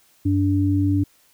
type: tone pair together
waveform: sine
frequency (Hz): 96.84 / 290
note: G2 / D4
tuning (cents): -21 / -22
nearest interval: octave + perfect fifth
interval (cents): 1899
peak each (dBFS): -19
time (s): 0.25-1.04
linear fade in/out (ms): 10
effects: white hiss -58 dBFS RMS until 1.33 s